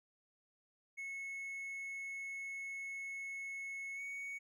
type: tone with pitch glide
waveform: triangle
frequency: 2192 to 2230 Hz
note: C#7 to C#7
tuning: -20 to +10 cents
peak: -40 dBFS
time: 0.97-4.39 s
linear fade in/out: 20 ms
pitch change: +30 cents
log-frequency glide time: 3.95-4.01 s
effects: none